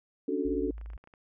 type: chord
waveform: sine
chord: D major seventh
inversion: third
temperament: equal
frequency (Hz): 277.2 / 293.7 / 370 / 440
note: C#4 / D4 / F#4 / A4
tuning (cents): 0 / 0 / 0 / 0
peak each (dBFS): -33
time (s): 0.28-0.71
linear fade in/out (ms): 5
type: tone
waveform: sine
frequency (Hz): 55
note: A1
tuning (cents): 0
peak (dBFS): -38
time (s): 0.45-0.97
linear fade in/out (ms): 5
type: clicks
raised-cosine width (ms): 0.5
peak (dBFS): -39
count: 9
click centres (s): 0.781 / 0.813 / 0.86 / 0.902 / 0.934 / 0.978 / 1.04 / 1.074 / 1.138
effects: none